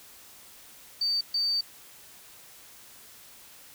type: tone bursts at uneven times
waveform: sine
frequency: 4600 Hz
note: D8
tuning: 37 cents flat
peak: -24 dBFS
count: 2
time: 1.01-1.21 / 1.34-1.61 s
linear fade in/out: 5 ms
effects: white hiss -51 dBFS RMS until 3.74 s